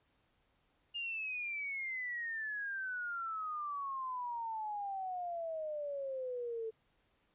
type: exponential sweep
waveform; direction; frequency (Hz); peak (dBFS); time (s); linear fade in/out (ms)
sine; down; 2841 to 440; -37; 0.94-6.71; 20
effects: pink hiss -75 dBFS RMS until 7.34 s + resampled to 8000 Hz

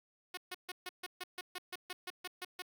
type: tone bursts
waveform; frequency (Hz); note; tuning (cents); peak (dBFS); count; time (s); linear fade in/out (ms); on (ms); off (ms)
5% pulse; 363.7; F#4; -30; -29; 14; 0.34-2.622; 5; 33; 140
effects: none

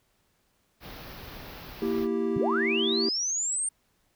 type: band-stop noise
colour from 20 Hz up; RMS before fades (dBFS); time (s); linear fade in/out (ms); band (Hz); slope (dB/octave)
pink; -43; 0.8-2.08; 50; 5400 to 12000; 48
type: chord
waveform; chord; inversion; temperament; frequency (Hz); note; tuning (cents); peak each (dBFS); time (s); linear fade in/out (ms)
triangle; E diminished; second; equal; 233.1 / 329.6 / 392; Bb3 / E4 / G4; 0 / 0 / 0; -28 / -29 / -26; 1.82-3.09; 2
type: linear sweep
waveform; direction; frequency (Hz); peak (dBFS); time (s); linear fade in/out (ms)
sine; up; 77.78 to 8870; -26; 2.36-3.69; 5
effects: pink hiss -70 dBFS RMS until 4.15 s

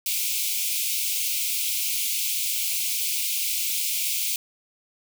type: high-pass noise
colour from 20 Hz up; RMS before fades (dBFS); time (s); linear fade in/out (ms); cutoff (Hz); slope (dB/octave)
white; -26; 0.06-4.36; 2; 2200; 96
effects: none

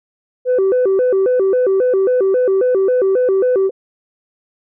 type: tone with vibrato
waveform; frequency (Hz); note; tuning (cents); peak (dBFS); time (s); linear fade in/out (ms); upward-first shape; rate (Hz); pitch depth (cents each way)
sine; 440; A4; 0; -9; 0.45-3.71; 50; square; 3.7; 230
effects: tanh soft clip ceiling -9 dBFS

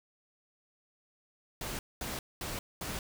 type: noise bursts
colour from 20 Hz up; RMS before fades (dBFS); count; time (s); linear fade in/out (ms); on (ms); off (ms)
pink; -38; 4; 1.61-2.99; 2; 180; 220
effects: none

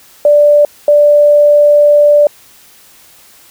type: tone bursts at uneven times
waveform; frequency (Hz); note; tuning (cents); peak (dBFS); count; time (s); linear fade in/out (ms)
sine; 587.3; D5; 0; -3; 2; 0.25-0.65 / 0.88-2.27; 2
effects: white hiss -42 dBFS RMS until 3.5 s

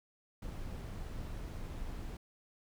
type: noise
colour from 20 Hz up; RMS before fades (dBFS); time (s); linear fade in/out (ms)
brown; -42; 0.42-2.17; 5
effects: none

